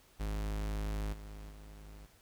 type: tone with level steps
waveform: 45% pulse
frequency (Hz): 51.91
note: G#1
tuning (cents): 0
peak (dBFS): -34 / -45 / -49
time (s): 0.19-2.07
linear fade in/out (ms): 20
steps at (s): 1.12 / 1.49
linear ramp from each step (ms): 20
effects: pink hiss -64 dBFS RMS until 2.21 s